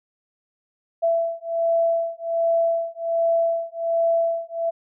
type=beating tone pair; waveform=sine; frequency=667 / 668.3 Hz; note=E5 / E5; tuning=+20 / +24 cents; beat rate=1.3 Hz; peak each=-22 dBFS; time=1.02-4.71 s; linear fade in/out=20 ms; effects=none

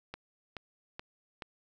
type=click train; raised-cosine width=0.3 ms; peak=-24 dBFS; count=4; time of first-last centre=0.14-1.422 s; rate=2.34 Hz; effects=none

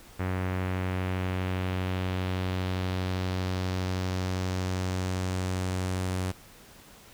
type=tone with low-pass filter sweep; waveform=sawtooth; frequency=92.5 Hz; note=F#2; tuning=in tune; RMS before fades=-30 dBFS; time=0.19-6.32 s; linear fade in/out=10 ms; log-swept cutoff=2000 to 10000 Hz; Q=1.5; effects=pink hiss -52 dBFS RMS until 7.13 s

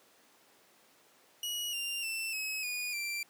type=tone with pitch steps; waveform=sawtooth; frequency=2908 / 2788 / 2673 / 2562 / 2457 / 2355 Hz; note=F#7 / F7 / E7 / E7 / D#7 / D7; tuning=-31 / -4 / +23 / -50 / -22 / +4 cents; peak=-31 dBFS; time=1.43-3.23 s; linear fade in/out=2 ms; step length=300 ms; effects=pink hiss -63 dBFS RMS until 3.29 s + high-pass 300 Hz 12 dB/octave

